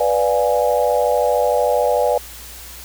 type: chord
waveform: sine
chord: B diminished seventh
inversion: none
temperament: equal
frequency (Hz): 493.9 / 587.3 / 698.5 / 830.6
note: B4 / D5 / F5 / Ab5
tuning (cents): 0 / 0 / 0 / 0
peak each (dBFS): -18 / -18 / -22 / -21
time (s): 0-2.18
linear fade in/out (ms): 5
effects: added 60 Hz sine -40 dBFS peak until 2.84 s + white hiss -37 dBFS RMS until 2.84 s